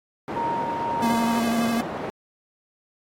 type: band-pass noise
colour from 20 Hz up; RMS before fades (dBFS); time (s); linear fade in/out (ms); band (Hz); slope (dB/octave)
white; -31; 0.28-2.1; 0; 150 to 690; 12
type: tone with tremolo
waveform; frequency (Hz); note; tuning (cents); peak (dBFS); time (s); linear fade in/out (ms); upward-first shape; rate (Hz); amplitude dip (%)
sine; 930; A#5; -4; -23; 0.36-1.4; 5; triangle; 1.9; 35
type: tone with vibrato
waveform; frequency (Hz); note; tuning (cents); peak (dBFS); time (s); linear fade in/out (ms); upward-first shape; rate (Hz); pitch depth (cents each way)
square; 231.7; A#3; -10; -22; 1.02-1.81; 5; sine; 12; 28
effects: AAC 48 kbps